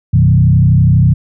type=tone with frequency modulation; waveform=sine; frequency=125.4 Hz; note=B2; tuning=27 cents sharp; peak=-5 dBFS; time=0.13-1.14 s; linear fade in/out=10 ms; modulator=32.3 Hz; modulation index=1.3; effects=none